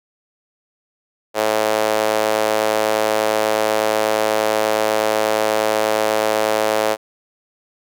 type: tone with high-pass filter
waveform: sawtooth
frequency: 108.3 Hz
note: A2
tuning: 27 cents flat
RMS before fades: -18 dBFS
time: 1.34-6.97 s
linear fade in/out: 50 ms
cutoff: 550 Hz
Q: 2.5
effects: none